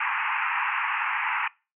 pink band-pass noise, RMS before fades -27 dBFS, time 0-1.48 s, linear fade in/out 5 ms, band 840 to 2700 Hz, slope 96 dB/octave, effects noise-tail reverb RT60 0.3 s tail -23 dB re dry

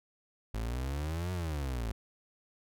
35% pulse exponential two-way sweep, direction up then down, 52.8 to 92.6 to 52.8 Hz, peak -31 dBFS, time 0.54-1.92 s, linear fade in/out 5 ms, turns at 1.32 s, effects none

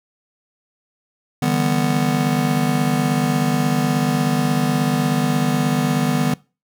square chord, E minor seventh, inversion third, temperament just, 148.33 / 164.81 / 197.78 / 247.2 Hz, D3 / E3 / G3 / B3, +18 / 0 / +16 / +2 cents, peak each -22 / -25 / -25 / -21 dBFS, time 1.42-6.34 s, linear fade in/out 5 ms, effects noise-tail reverb RT60 0.3 s tail -22 dB re dry

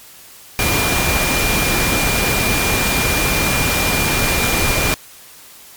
sine tone in noise, 2399 Hz, D7, 36 cents sharp, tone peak -21 dBFS, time 0.59-4.94 s, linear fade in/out 0 ms, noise pink, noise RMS -17 dBFS, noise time 0.59-4.94 s, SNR -7 dB, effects white hiss -41 dBFS RMS until 5.76 s + MP3 96 kbps

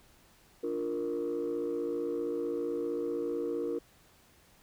sine chord, Bb major, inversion first, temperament equal, 293.7 / 349.2 / 466.2 Hz, D4 / F4 / Bb4, 0 / 0 / 0 cents, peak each -36 / -34 / -32 dBFS, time 0.63-3.79 s, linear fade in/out 10 ms, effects tanh soft clip ceiling -26 dBFS + pink hiss -62 dBFS RMS until 4.62 s

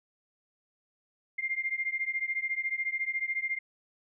sine beating tone pair, 2103 / 2117 Hz, C7 / C7, +8 / +20 cents, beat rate 14 Hz, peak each -32 / -33 dBFS, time 1.38-3.59 s, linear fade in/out 10 ms, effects none

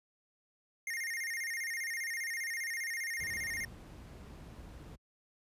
square tone with vibrato, 1975.5 Hz, B6, in tune, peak -36 dBFS, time 0.87-3.65 s, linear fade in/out 2 ms, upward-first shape square, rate 15 Hz, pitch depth 120 cents each way
brown noise, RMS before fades -46 dBFS, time 3.19-4.96 s, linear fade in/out 10 ms
effects high-pass 60 Hz 12 dB/octave + resampled to 32000 Hz

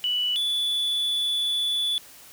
sine / triangle tone pair in turn, 2960 / 3454 Hz, F#7 / A7, 0 / -33 cents, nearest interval minor third, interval 267 cents, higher second, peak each -22 / -21 dBFS, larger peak second, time 0.04-0.36 / 0.36-1.98 s, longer second, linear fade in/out 0 ms, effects white hiss -48 dBFS RMS until 2.32 s

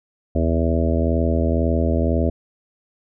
harmonic tone with a mistuned harmonic, 82 Hz, E2, 9 cents flat, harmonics 1 / 2 / 3 / 4 / 5 / 6 / 7 / 8, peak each -19 / -27 / -23 / -27 / -28 / -30 / -27 / -28 dBFS, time 0.35-2.3 s, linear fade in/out 5 ms, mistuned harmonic 1, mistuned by -150 cents, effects none

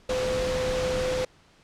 sine tone in noise, 510 Hz, C5, 44 cents flat, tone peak -25 dBFS, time 0.09-1.25 s, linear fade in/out 5 ms, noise pink, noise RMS -31 dBFS, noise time 0.09-1.25 s, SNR +3 dB, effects pink hiss -58 dBFS RMS until 1.63 s + low-pass 6000 Hz 12 dB/octave

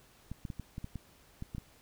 clicks, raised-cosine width 5 ms, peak -27 dBFS, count 10, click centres 0.316 / 0.452 / 0.502 / 0.597 / 0.781 / 0.844 / 0.957 / 1.424 / 1.549 / 1.582 s, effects pink hiss -62 dBFS RMS until 1.81 s

